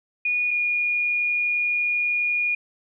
sine tone pair in turn, 2454 / 2437 Hz, D#7 / D#7, -25 / -37 cents, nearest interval unison, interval 12 cents, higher first, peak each -20 dBFS, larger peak neither, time 0.25-0.51 / 0.51-2.55 s, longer second, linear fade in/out 5 ms, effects none

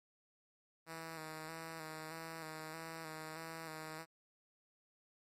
5% pulse tone with vibrato, 160 Hz, D#3, 49 cents sharp, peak -34 dBFS, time 0.86-4.06 s, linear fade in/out 50 ms, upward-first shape square, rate 1.6 Hz, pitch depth 30 cents each way, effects MP3 64 kbps

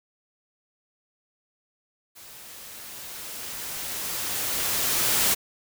white noise with level ramp, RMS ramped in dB -46 to -21 dBFS, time 2.15-5.35 s, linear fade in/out 20 ms, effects none

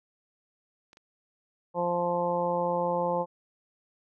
clicks, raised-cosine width 0.2 ms, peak -35 dBFS, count 2, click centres 0.931 / 0.971 s
harmonic tone, 174.61 Hz, F3, in tune, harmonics 1 / 2 / 3 / 4 / 5 / 6, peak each -35 / -37 / -28 / -38 / -30 / -36 dBFS, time 1.74-3.26 s, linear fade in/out 50 ms
effects none

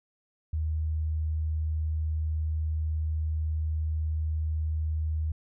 sine tone, 78.2 Hz, D#2, 9 cents sharp, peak -26 dBFS, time 0.53-5.32 s, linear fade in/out 5 ms, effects none

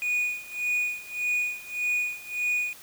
triangle tone with tremolo, 2463 Hz, D#7, 18 cents flat, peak -21 dBFS, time 0.02-2.73 s, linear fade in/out 0 ms, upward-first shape sine, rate 1.7 Hz, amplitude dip 90%, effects white hiss -48 dBFS RMS until 2.82 s

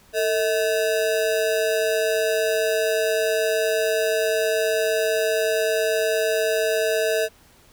square ring-modulated tone, 543 Hz, C#5, 36 cents flat, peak -17 dBFS, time 0.13-7.29 s, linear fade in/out 50 ms, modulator 95.6 Hz, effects pink hiss -54 dBFS RMS until 7.72 s

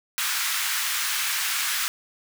pink high-pass noise, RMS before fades -26 dBFS, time 0.18-1.88 s, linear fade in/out 0 ms, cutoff 1300 Hz, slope 24 dB/octave, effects none

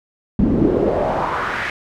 brown noise with band-pass filter sweep, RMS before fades -18 dBFS, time 0.39-1.7 s, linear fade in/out 2 ms, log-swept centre 210 to 2100 Hz, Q 2.8, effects none

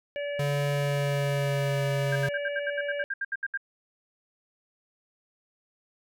harmonic tone, 575 Hz, D5, 37 cents flat, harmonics 1 / 3 / 4 / 5, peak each -30 / -40 / -42 / -44 dBFS, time 0.16-3.04 s, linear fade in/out 0 ms
square tone with pitch glide, 143.1 to 137.51 Hz, D3 to C#3, -45 to -14 cents, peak -27 dBFS, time 0.39-2.29 s, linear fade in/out 5 ms, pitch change -69 cents, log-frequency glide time 0.72-1.85 s
sine tone bursts, 1600 Hz, G6, 35 cents sharp, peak -27 dBFS, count 14, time 2.12-3.575 s, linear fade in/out 5 ms, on 38 ms, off 71 ms
effects none

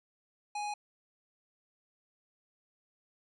square tone, 830.6 Hz, G#5, in tune, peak -35 dBFS, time 0.55-0.74 s, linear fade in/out 5 ms, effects resampled to 22050 Hz

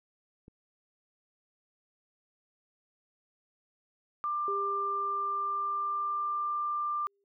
click, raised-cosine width 3 ms, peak -38 dBFS, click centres 0.481 s
sine tone, 1189 Hz, D6, 21 cents sharp, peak -29 dBFS, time 4.24-7.07 s, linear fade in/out 0 ms
sine tone with exponential decay, 400 Hz, G4, 35 cents sharp, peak -33 dBFS, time 4.48-7.24 s, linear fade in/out 1 ms, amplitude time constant 600 ms
effects none

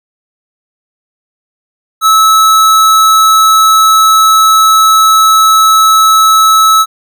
square tone, 1300 Hz, E6, 24 cents flat, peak -4 dBFS, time 2.01-6.86 s, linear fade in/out 50 ms, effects none

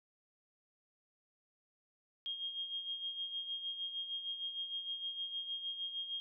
sine tone with tremolo, 3239 Hz, G#7, 44 cents flat, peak -36 dBFS, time 2.26-6.2 s, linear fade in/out 0 ms, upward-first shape sine, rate 6.5 Hz, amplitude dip 60%, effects none

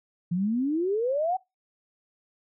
sine exponential sweep, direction up, 167.5 to 769 Hz, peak -23 dBFS, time 0.31-1.37 s, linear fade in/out 10 ms, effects noise-tail reverb RT60 0.2 s tail -22 dB re dry

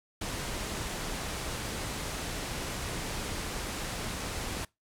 pink low-pass noise, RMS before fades -36 dBFS, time 0.21-4.65 s, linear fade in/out 5 ms, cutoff 11000 Hz, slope 24 dB/octave, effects noise-tail reverb RT60 0.2 s tail -23 dB re dry

